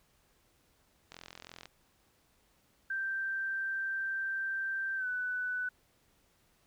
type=click train; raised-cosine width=0.2 ms; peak=-29 dBFS; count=24; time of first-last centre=1.12-1.656 s; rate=42.9 Hz
type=tone with pitch glide; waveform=sine; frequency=1568 to 1493.7 Hz; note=G6 to F#6; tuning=0 to +16 cents; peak=-32 dBFS; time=2.9-5.69 s; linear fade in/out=5 ms; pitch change=-84 cents; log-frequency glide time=4.96-5.07 s
effects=pink hiss -70 dBFS RMS until 6.66 s